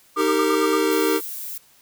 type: chord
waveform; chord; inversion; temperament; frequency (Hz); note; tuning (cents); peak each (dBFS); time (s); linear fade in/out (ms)
square; Eb major; none; equal with one note detuned; 311.1 / 392 / 457.9; Eb4 / G4 / Bb4; 0 / 0 / -31; -23; 0.16-1.21; 50
type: tone bursts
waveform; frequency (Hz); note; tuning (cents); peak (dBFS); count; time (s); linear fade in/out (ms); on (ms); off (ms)
sine; 1200; D6; +37; -22; 6; 0.16-0.779; 10; 59; 53
type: noise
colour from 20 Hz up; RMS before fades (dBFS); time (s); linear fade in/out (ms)
violet; -32; 0.91-1.58; 5
effects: white hiss -55 dBFS RMS until 1.81 s